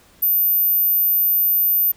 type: tone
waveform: sine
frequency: 13860 Hz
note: A9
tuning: 27 cents flat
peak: -13 dBFS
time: 0.22-1.92 s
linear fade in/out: 10 ms
effects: tanh soft clip ceiling -10 dBFS + pink hiss -52 dBFS RMS until 1.96 s